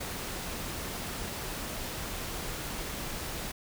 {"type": "noise", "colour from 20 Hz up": "pink", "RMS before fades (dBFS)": -37, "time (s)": [0, 3.52], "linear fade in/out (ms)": 10, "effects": []}